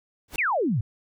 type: noise with exponential growth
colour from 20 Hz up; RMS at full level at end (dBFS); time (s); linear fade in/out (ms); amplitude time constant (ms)
pink; -29; 0.28-0.36; 2; 17
type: exponential sweep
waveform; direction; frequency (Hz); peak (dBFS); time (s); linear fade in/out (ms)
sine; down; 2788 to 96; -21; 0.38-0.81; 5
effects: none